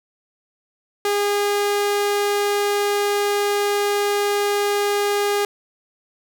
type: tone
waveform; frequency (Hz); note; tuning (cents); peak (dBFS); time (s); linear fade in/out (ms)
sawtooth; 408.3; G#4; -29; -14; 1.05-5.45; 2
effects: none